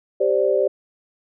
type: chord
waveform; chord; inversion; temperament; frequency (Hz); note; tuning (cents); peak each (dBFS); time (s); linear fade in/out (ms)
sine; G suspended fourth; none; equal; 392 / 523.3 / 587.3; G4 / C5 / D5; 0 / 0 / 0; -20; 0.2-0.68; 10
effects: none